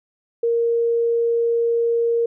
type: tone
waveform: sine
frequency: 466.2 Hz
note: A#4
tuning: in tune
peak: -16 dBFS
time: 0.43-2.26 s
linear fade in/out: 5 ms
effects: none